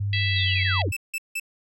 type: tone with pitch glide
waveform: sine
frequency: 100.7 to 94.5 Hz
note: G2 to F#2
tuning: +47 to +37 cents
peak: -23 dBFS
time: 0-0.92 s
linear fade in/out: 10 ms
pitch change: -110 cents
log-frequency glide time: 0.19-0.41 s
type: harmonic tone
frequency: 659.3 Hz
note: E5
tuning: in tune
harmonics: 3 / 4 / 5 / 6 / 7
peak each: -28 / -29 / -29 / -34 / -35 dBFS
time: 0.13-0.82 s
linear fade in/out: 2 ms
type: linear sweep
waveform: sine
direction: down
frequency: 3951 to 233.1 Hz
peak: -27 dBFS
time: 0.36-0.89 s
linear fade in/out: 2 ms
type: tone bursts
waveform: 45% pulse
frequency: 2637 Hz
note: E7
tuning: in tune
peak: -26 dBFS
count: 3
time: 0.92-1.398 s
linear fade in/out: 5 ms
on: 46 ms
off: 170 ms
effects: none